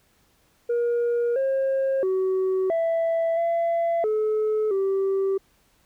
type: tone with pitch steps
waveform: sine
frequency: 475 / 537 / 377 / 662 / 675 / 430.6 / 388.2 Hz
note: A#4 / C5 / F#4 / E5 / E5 / A4 / G4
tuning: +33 / +45 / +32 / +7 / +41 / -37 / -17 cents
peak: -18 dBFS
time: 0.69-5.38 s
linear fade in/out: 10 ms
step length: 670 ms
effects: tanh soft clip ceiling -19 dBFS + pink hiss -63 dBFS RMS until 5.85 s